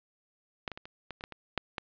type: clicks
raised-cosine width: 0.3 ms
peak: -17 / -23 / -26 / -29 / -23 / -27 / -21 / -26 / -12 / -18 dBFS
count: 10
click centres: 0.678 / 0.717 / 0.775 / 0.855 / 1.107 / 1.209 / 1.239 / 1.323 / 1.577 / 1.782 s
effects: resampled to 11025 Hz + 8-bit